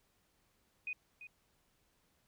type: tone with echo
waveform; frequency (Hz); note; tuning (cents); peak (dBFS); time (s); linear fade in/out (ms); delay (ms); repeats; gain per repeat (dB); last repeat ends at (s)
sine; 2489; D#7; 0; -37; 0.87-0.93; 2; 340; 1; -11; 1.27
effects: pink hiss -75 dBFS RMS until 2.27 s